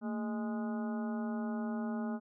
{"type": "harmonic tone with a mistuned harmonic", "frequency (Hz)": 207.7, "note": "G#3", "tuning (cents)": 0, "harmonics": [1, 2, 3, 4, 5, 6, 7], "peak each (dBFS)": [-34, -46, -46, -47, -54, -51, -52], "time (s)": [0.01, 2.2], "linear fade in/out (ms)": 50, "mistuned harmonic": 1, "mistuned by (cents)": 140, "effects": []}